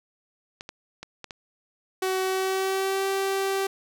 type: clicks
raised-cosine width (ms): 0.2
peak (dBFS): -20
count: 5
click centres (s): 0.609 / 0.691 / 1.03 / 1.243 / 1.308
type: tone with pitch glide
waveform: sawtooth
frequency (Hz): 376.4 to 388.8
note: F#4 to G4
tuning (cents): +30 to -14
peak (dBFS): -20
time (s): 2.02-3.67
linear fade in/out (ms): 5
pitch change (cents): +56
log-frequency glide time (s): 2.21-3.07
effects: none